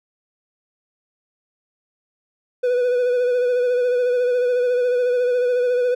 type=tone with vibrato; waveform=triangle; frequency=493.9 Hz; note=B4; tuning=in tune; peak=-14 dBFS; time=2.63-5.95 s; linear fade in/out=10 ms; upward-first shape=sine; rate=14 Hz; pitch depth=32 cents each way; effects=none